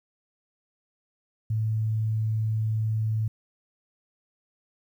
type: tone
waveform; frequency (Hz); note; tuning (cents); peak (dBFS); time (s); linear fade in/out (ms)
sine; 109.7; A2; -5; -23; 1.5-3.28; 5
effects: 10-bit